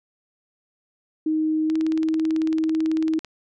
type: tone with pitch glide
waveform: sine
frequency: 312.8 to 317.9 Hz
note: D#4 to D#4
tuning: +9 to +37 cents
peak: -19 dBFS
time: 1.26-3.19 s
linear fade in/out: 5 ms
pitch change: +28 cents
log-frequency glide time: 1.67-1.73 s
type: click train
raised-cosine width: 0.2 ms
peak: -19 dBFS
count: 29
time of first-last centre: 1.7-3.247 s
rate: 18.1 Hz
effects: none